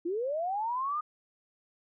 sine linear sweep, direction up, 322.4 to 1242 Hz, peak -29 dBFS, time 0.05-1.01 s, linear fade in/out 10 ms, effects none

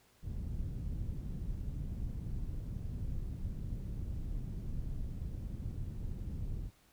pink low-pass noise, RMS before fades -39 dBFS, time 0.22-6.71 s, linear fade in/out 50 ms, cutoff 140 Hz, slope 12 dB/octave, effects pink hiss -67 dBFS RMS until 6.92 s

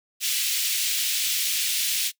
pink high-pass noise, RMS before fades -25 dBFS, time 0.2-2.12 s, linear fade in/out 50 ms, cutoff 2600 Hz, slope 24 dB/octave, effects noise-tail reverb RT60 0.1 s tail -20 dB re dry

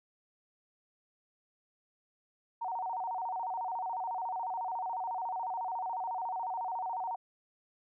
sine tone with vibrato, 830.6 Hz, G#5, in tune, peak -33 dBFS, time 2.61-7.16 s, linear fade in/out 10 ms, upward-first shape square, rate 14 Hz, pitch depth 190 cents each way, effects none

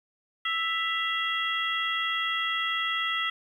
harmonic tone with a mistuned harmonic, 659.3 Hz, E5, in tune, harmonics 2 / 3 / 4 / 5, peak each -31 / -30 / -35 / -31 dBFS, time 0.45-3.3 s, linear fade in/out 5 ms, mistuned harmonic 4, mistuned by +75 cents, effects 10-bit

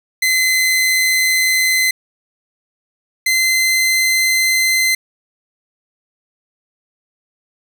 sawtooth tone pair in turn, 2047 / 2064 Hz, C7 / C7, -38 / -24 cents, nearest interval unison, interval 14 cents, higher second, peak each -9 dBFS, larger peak neither, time 0.22-1.91 / 3.26-4.95 s, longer neither, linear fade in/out 5 ms, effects none

